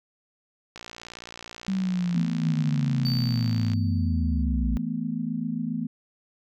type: click train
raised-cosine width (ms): 0.2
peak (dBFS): -22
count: 175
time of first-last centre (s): 0.76-3.734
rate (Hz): 58.5
type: linear sweep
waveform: sine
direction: down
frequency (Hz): 194.3 to 56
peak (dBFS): -23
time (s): 1.68-4.77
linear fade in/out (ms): 0
type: chord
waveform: sine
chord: E suspended fourth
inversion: none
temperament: just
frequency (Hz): 164.81 / 219.8 / 247.2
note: E3 / A3 / B3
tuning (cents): 0 / -2 / +2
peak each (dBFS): -32 / -30 / -30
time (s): 2.14-5.87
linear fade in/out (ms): 10
type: tone with exponential decay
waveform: triangle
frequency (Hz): 4589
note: D8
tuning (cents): -41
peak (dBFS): -27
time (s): 3.05-4.43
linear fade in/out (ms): 5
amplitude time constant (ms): 300
effects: none